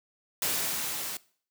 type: noise with level ramp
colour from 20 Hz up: white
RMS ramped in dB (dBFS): -28 to -36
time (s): 0.42-1.17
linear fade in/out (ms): 2
effects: noise-tail reverb RT60 0.5 s tail -21 dB re dry + high-pass 100 Hz 12 dB/octave